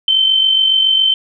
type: tone with amplitude modulation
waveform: sine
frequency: 3092 Hz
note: G7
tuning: 24 cents flat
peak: -7 dBFS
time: 0.08-1.14 s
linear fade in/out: 2 ms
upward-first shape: sine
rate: 47.2 Hz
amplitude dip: 50%
effects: none